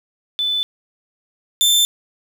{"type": "tone pair in turn", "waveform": ["sine", "sawtooth"], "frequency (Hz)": [3504, 3551], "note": ["A7", "A7"], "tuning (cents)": [-8, 15], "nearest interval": "unison", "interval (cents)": 23, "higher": "second", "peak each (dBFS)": [-17, -9], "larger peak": "second", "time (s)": [[0.39, 0.63], [1.61, 1.85]], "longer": "neither", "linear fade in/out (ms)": 0, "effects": ["7-bit"]}